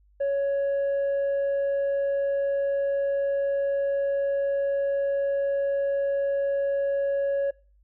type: tone with tanh clipping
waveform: sine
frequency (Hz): 557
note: C#5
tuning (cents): +8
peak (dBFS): -23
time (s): 0.2-7.51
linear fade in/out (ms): 10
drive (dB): 2
effects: noise-tail reverb RT60 0.4 s tail -24 dB re dry + added 50 Hz sine -57 dBFS peak until 7.83 s